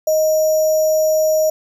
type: tone with sample-and-hold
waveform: sine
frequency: 624 Hz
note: D#5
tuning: 5 cents sharp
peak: -12 dBFS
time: 0.07-1.5 s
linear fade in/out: 5 ms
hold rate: 6300 Hz
effects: none